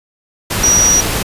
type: tone in noise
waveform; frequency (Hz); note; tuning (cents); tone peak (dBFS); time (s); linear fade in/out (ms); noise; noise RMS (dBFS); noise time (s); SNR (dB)
sine; 5790; F#8; -38; -8; 0.63-1.01; 10; pink; -17; 0.5-1.23; +6
effects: resampled to 32000 Hz